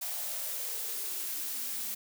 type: noise with high-pass filter sweep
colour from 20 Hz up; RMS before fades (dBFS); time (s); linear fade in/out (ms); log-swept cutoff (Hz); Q
blue; -36; 0.01-1.95; 10; 720 to 210; 5.9
effects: none